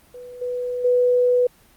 sine tone with level steps, 493.9 Hz, B4, in tune, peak -35 / -23 / -14 dBFS, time 0.14-1.47 s, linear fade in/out 5 ms, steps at 0.41 / 0.84 s, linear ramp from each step 10 ms, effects pink hiss -54 dBFS RMS until 1.76 s + Opus 24 kbps

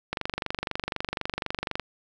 click train, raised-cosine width 0.3 ms, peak -12 dBFS, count 41, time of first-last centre 0.13-1.797 s, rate 24 Hz, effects none

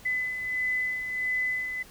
sine beating tone pair, 2009 / 2010.5 Hz, B6 / B6, +29 / +30 cents, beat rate 1.5 Hz, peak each -36 / -27 dBFS, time 0.05-1.83 s, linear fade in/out 10 ms, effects pink hiss -51 dBFS RMS until 1.9 s

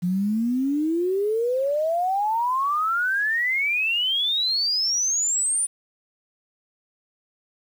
sine exponential sweep, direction up, 173.1 to 9500 Hz, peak -20 dBFS, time 0.02-5.67 s, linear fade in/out 20 ms, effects 8-bit

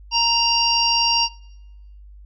harmonic tone, 932.3 Hz, A#5, in tune, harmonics 1 / 3 / 5 / 6, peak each -21 / -21 / -21 / -21 dBFS, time 0.11-1.29 s, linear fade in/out 50 ms, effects noise-tail reverb RT60 1.0 s tail -24 dB re dry + added 50 Hz sine -40 dBFS peak until 2.25 s

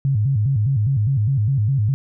sine tone with vibrato, 120.1 Hz, B2, 48 cents flat, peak -15 dBFS, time 0.05-1.94 s, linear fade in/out 0 ms, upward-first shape square, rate 4.9 Hz, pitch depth 230 cents each way, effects none

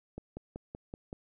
click train, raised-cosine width 2 ms, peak -27 dBFS, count 6, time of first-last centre 0.18-1.129 s, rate 5.27 Hz, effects none

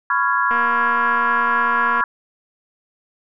sine chord, C# dominant seventh, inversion third, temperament just, 997.9 / 1108.7 / 1385.9 / 1663.1 Hz, B5 / C#6 / E#6 / G#6, +18 / 0 / -14 / +2 cents, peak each -21 dBFS, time 0.1-2.04 s, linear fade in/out 2 ms
click train, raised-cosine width 0.5 ms, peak -14 dBFS, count 356, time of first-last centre 0.51-2.008 s, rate 237 Hz
effects none

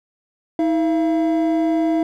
triangle tone pair together, 320.6 / 679.3 Hz, E4 / F5, -48 / -48 cents, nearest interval octave + minor second, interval 1300 cents, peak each -14 / -20 dBFS, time 0.59-2.03 s, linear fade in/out 2 ms, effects tanh soft clip ceiling -7 dBFS

